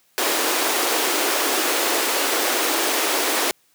pink high-pass noise, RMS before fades -21 dBFS, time 0.18-3.51 s, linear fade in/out 0 ms, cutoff 290 Hz, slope 48 dB/octave, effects white hiss -61 dBFS RMS until 3.74 s + high-pass 80 Hz 12 dB/octave

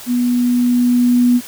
sine tone with level ramp, 244.5 Hz, B3, 17 cents flat, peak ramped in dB -13 to -8 dBFS, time 0.06-1.41 s, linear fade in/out 50 ms, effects white hiss -34 dBFS RMS until 1.47 s

